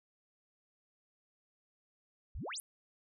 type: exponential sweep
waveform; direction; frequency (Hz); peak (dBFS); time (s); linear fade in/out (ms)
sine; up; 42.55 to 11900; -39; 2.35-2.6; 0
effects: none